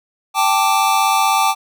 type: chord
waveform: square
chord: G suspended second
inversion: none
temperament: equal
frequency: 784 / 880 / 1174.7 Hz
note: G5 / A5 / D6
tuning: 0 / 0 / 0 cents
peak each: -18 dBFS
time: 0.34-1.55 s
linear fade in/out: 50 ms
effects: none